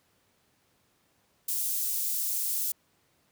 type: high-pass noise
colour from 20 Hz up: white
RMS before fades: -30 dBFS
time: 1.48-2.72 s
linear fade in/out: 5 ms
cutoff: 7700 Hz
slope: 12 dB/octave
effects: pink hiss -69 dBFS RMS until 3.31 s + high-pass 80 Hz 12 dB/octave